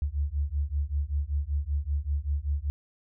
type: beating tone pair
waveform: sine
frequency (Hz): 69.7 / 74.9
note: C#2 / D2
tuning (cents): +10 / +35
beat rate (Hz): 5.2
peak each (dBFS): -29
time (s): 0.02-2.7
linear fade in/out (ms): 0
effects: none